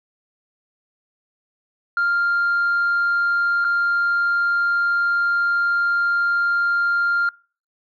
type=tone with dropouts; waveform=sine; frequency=1396.9 Hz; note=F6; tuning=in tune; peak=-15 dBFS; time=1.97-7.29 s; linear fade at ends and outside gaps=2 ms; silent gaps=3.644-3.648 s; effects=noise-tail reverb RT60 0.4 s tail -25 dB re dry + tanh soft clip ceiling -14 dBFS